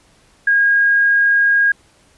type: tone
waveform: sine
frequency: 1631 Hz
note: G#6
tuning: 32 cents flat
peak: -10 dBFS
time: 0.47-1.72 s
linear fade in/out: 5 ms
effects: pink hiss -53 dBFS RMS until 2.17 s + resampled to 24000 Hz